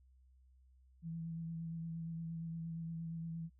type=tone with vibrato; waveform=sine; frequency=164.81 Hz; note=E3; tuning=in tune; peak=-40 dBFS; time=1.02-3.5 s; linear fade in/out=50 ms; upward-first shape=sine; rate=8.6 Hz; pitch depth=19 cents each way; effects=added 64 Hz sine -63 dBFS peak until 3.59 s